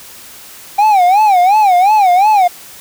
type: tone with vibrato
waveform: triangle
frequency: 783 Hz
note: G5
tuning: 2 cents flat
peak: -4 dBFS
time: 0.78-2.48 s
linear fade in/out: 10 ms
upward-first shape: sine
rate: 2.8 Hz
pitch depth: 180 cents each way
effects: white hiss -35 dBFS RMS until 2.8 s